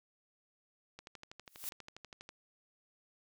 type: click train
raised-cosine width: 0.2 ms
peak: -31 dBFS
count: 17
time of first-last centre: 0.99-2.291 s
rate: 12.3 Hz
type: noise with exponential growth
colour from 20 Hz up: blue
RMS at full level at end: -37 dBFS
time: 1.46-1.69 s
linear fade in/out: 0 ms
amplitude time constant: 48 ms
effects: none